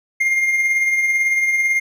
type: tone with tremolo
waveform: triangle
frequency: 2118 Hz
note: C7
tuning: 21 cents sharp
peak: -11 dBFS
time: 0.2-1.8 s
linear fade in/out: 10 ms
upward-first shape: triangle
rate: 18 Hz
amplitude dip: 45%
effects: none